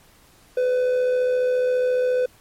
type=tone with amplitude modulation; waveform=triangle; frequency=502 Hz; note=B4; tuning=28 cents sharp; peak=-14 dBFS; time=0.57-2.26 s; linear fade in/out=5 ms; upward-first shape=sine; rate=74.5 Hz; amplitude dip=35%; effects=pink hiss -54 dBFS RMS until 2.4 s + MP3 64 kbps